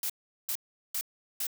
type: noise bursts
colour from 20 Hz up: blue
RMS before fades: -32 dBFS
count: 4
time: 0.03-1.468 s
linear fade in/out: 2 ms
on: 67 ms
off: 390 ms
effects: none